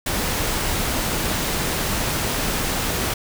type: noise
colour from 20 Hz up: pink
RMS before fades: -23 dBFS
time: 0.06-3.14 s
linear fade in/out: 5 ms
effects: none